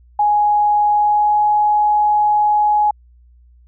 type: tone with pitch glide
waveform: sine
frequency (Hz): 833 to 838.8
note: G#5 to G#5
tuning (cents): +5 to +17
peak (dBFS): -11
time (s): 0.19-2.91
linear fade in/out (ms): 5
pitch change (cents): +12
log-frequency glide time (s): 0.9-1.43
effects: added 60 Hz sine -45 dBFS peak until 3.67 s